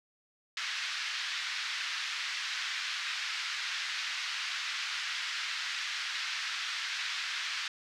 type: band-pass noise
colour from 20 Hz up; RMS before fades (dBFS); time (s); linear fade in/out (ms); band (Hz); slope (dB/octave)
pink; -36; 0.57-7.68; 2; 1500 to 5200; 24
effects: none